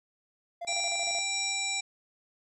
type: tone with tremolo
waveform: triangle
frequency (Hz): 688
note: F5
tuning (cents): -26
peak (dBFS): -32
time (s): 0.61-1.22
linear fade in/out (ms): 10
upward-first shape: square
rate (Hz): 13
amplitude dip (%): 80
type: harmonic tone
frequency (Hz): 784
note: G5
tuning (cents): 0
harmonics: 1 / 3 / 5 / 7 / 9 / 10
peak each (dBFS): -41 / -33 / -35 / -40 / -38 / -36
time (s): 0.67-1.81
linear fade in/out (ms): 10
type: tone bursts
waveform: sine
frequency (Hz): 5590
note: F8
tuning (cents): +1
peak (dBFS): -36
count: 3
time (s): 0.69-1.55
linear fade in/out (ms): 50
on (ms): 250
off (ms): 55
effects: none